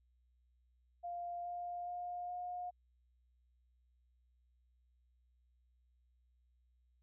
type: tone with pitch steps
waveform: sine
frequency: 698.5 / 704.2 / 709.9 / 715.7 Hz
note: F5 / F5 / F5 / F5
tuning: 0 / +14 / +28 / +42 cents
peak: -40 dBFS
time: 1.03-2.71 s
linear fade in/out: 20 ms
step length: 420 ms
effects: added 61 Hz sine -70 dBFS peak until 7.02 s